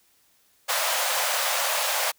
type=high-pass noise; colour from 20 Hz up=pink; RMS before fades=-25 dBFS; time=0.68-2.12 s; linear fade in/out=20 ms; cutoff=520 Hz; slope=96 dB/octave; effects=white hiss -63 dBFS RMS until 2.18 s